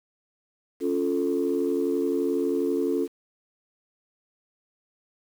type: chord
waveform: sine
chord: Db augmented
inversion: none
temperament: equal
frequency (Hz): 277.2 / 349.2 / 440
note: Db4 / F4 / A4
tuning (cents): 0 / 0 / 0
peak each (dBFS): -26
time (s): 0.8-3.08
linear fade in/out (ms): 50
effects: tanh soft clip ceiling -15 dBFS + 8-bit